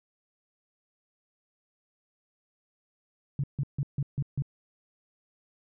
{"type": "tone bursts", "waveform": "sine", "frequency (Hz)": 139.4, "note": "C#3", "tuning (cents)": 10, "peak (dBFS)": -25, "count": 6, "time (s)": [3.39, 4.422], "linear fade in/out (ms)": 2, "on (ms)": 47, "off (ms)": 150, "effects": []}